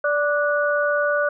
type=tone cluster; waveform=sine; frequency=584 / 1175 / 1469 Hz; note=D5 / D6 / F#6; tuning=-10 / +1 / -13 cents; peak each=-20 / -27 / -22 dBFS; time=0.04-1.29 s; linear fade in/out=5 ms; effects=none